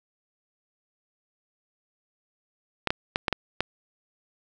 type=clicks; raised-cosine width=0.3 ms; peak=-7 dBFS; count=6; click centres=2.873 / 2.905 / 3.159 / 3.282 / 3.327 / 3.606 s; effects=none